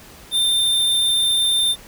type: tone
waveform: square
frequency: 3593 Hz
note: A7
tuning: 36 cents sharp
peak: -16 dBFS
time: 0.31-1.76 s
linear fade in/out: 50 ms
effects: pink hiss -43 dBFS RMS until 1.87 s